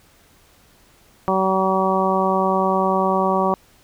harmonic tone, 190 Hz, F#3, 46 cents sharp, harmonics 1 / 2 / 3 / 4 / 5 / 6, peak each -23 / -23 / -23 / -23 / -23 / -23 dBFS, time 1.28-3.54 s, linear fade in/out 0 ms, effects pink hiss -54 dBFS RMS until 3.83 s

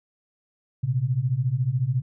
sine beating tone pair, 118.8 / 132.8 Hz, A#2 / C3, +33 / +26 cents, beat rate 14 Hz, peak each -25 / -23 dBFS, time 0.83-2.02 s, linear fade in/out 10 ms, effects none

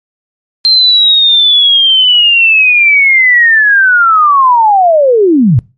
sine linear sweep, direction down, 4166 to 103.83 Hz, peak -3 dBFS, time 0.65-5.59 s, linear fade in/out 0 ms, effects noise-tail reverb RT60 0.3 s tail -22 dB re dry + MP3 48 kbps

